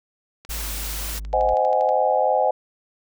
click train, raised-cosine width 0.2 ms, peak -25 dBFS, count 19, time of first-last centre 0.45-1.89 s, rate 12.5 Hz
white noise, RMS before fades -31 dBFS, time 0.49-1.2 s, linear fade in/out 20 ms
triangle tone, 51.91 Hz, G#1, in tune, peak -27 dBFS, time 0.49-1.54 s, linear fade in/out 0 ms
sine chord, Ab dominant seventh, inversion first, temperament just, 519.1 / 623 / 747.5 / 830.6 Hz, C5 / Eb5 / Gb5 / Ab5, -14 / +2 / +17 / 0 cents, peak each -22 dBFS, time 1.33-2.51 s, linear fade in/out 5 ms
effects none

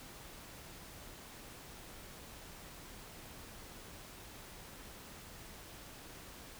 silence, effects pink hiss -52 dBFS RMS until 6.59 s

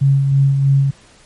sine tone with tremolo, 137.8 Hz, C#3, 10 cents flat, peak -8 dBFS, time 0.01-0.91 s, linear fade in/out 10 ms, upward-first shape sine, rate 3.1 Hz, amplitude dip 40%, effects pink hiss -47 dBFS RMS until 1.25 s + MP3 48 kbps

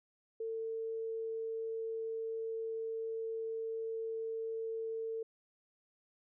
sine tone, 449.3 Hz, A4, 36 cents sharp, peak -36 dBFS, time 0.4-5.23 s, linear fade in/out 5 ms, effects none

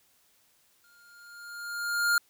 square tone with exponential growth, 1409 Hz, F6, 15 cents sharp, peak -21 dBFS, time 0.84-2.18 s, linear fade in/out 2 ms, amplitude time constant 290 ms, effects white hiss -66 dBFS RMS until 2.29 s

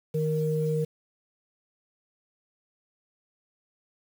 sine tone pair together, 155.58 / 466.2 Hz, D#3 / A#4, 0 / 0 cents, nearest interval octave + perfect fifth, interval 1900 cents, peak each -26 / -27 dBFS, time 0.14-0.85 s, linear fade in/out 10 ms, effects 8-bit

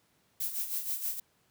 violet noise with tremolo, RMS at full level -32 dBFS, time 0.4-1.2 s, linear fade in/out 5 ms, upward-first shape sine, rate 6.3 Hz, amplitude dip 65%, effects pink hiss -70 dBFS RMS until 1.5 s + high-pass 80 Hz 12 dB/octave

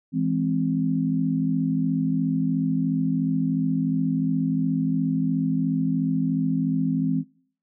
sine chord, E augmented, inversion none, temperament equal, 164.81 / 207.7 / 261.6 Hz, E3 / G#3 / B#3, 0 / 0 / 0 cents, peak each -25 / -28 / -23 dBFS, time 0.12-7.24 s, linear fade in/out 50 ms, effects noise-tail reverb RT60 0.5 s tail -20 dB re dry

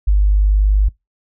sine tone, 50.4 Hz, G1, 49 cents sharp, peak -9 dBFS, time 0.07-0.89 s, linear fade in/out 10 ms, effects noise-tail reverb RT60 0.2 s tail -25 dB re dry

